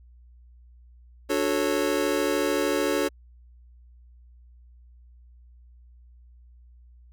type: chord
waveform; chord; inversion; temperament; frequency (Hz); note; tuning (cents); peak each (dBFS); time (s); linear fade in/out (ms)
square; D major seventh; none; just; 293.7 / 367.1 / 440.5 / 550.6; D4 / F#4 / A4 / C#5; 0 / -14 / +2 / -12; -29; 1.29-3.09; 20
effects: added 60 Hz sine -49 dBFS peak until 7.12 s